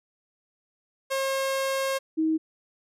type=tone pair in turn; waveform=sawtooth / sine; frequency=538 / 317.3 Hz; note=C5 / D#4; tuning=+48 / +34 cents; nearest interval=major sixth; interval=914 cents; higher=first; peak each=-21 dBFS; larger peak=neither; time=1.1-1.99 / 2.17-2.38 s; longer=first; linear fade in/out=20 ms; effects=resampled to 32000 Hz